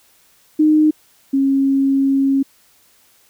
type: tone pair in turn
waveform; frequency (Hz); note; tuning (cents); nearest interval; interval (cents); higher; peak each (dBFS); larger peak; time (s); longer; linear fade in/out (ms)
sine; 307.3 / 272.5; D#4 / C#4; -21 / -29; major second; 208; first; -9 / -12; first; 0.59-0.91 / 1.33-2.43; second; 10
effects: white hiss -54 dBFS RMS until 3.29 s